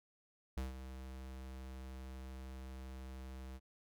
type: tone with ADSR envelope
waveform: square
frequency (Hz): 65.2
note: C2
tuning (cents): -5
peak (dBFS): -37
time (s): 0.57-3.6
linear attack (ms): 4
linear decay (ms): 150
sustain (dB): -10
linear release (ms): 42
effects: none